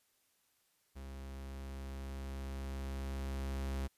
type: tone with level ramp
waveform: 45% pulse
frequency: 67.3 Hz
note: C2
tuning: 49 cents sharp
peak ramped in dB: -45 to -35 dBFS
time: 0.95-3.88 s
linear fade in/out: 20 ms
effects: white hiss -75 dBFS RMS until 3.97 s + resampled to 32000 Hz